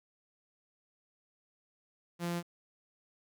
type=tone; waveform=sawtooth; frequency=172.5 Hz; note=F3; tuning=21 cents flat; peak=-29 dBFS; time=2.19-2.43 s; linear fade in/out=50 ms; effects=11-bit